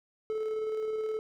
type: tone with tremolo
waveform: triangle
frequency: 435.4 Hz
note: A4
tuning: 18 cents flat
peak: -27 dBFS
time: 0.3-1.19 s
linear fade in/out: 0 ms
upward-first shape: square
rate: 19 Hz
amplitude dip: 25%
effects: none